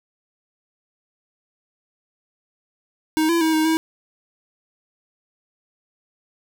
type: tone with pitch steps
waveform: square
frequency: 313.8 / 337.2 / 319.5 / 313.8 / 321.1 Hz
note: D#4 / E4 / D#4 / D#4 / E4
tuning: +15 / +39 / +46 / +15 / -45 cents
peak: -17 dBFS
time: 3.17-3.77 s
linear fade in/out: 0 ms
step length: 120 ms
effects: none